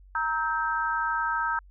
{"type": "chord", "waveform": "sine", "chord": "E diminished", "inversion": "second", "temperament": "equal with one note detuned", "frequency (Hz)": [932.3, 1291.4, 1568], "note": ["Bb5", "E6", "G6"], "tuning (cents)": [0, -36, 0], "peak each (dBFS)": -29, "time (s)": [0.15, 1.59], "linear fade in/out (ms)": 2, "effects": ["added 47 Hz sine -49 dBFS peak until 1.7 s"]}